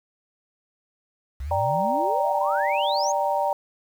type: exponential sweep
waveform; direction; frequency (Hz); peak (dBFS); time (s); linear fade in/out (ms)
sine; up; 61 to 6730; -28; 1.4-3.12; 5
type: chord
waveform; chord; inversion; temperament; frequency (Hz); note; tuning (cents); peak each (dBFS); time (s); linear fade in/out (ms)
sine; G minor; second; equal; 587.3 / 784 / 932.3; D5 / G5 / Bb5; 0 / 0 / 0; -25; 1.51-3.53; 2
effects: 8-bit